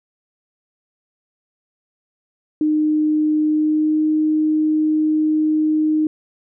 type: tone with pitch glide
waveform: sine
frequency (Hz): 306.1 to 309.1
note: D#4 to D#4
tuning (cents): -28 to -11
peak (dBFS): -14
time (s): 2.61-6.07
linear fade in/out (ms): 2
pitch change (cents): +17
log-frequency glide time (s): 3.49-4.03
effects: none